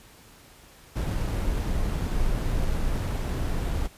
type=noise with sample-and-hold; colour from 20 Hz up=brown; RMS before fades=-26 dBFS; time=0.95-3.88 s; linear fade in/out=20 ms; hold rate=11025 Hz; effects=pink hiss -52 dBFS RMS until 3.97 s + resampled to 32000 Hz